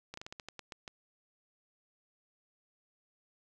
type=slowing click train; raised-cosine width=0.2 ms; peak=-26 dBFS; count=10; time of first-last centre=0.14-0.878 s; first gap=34 ms; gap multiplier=1.21; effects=none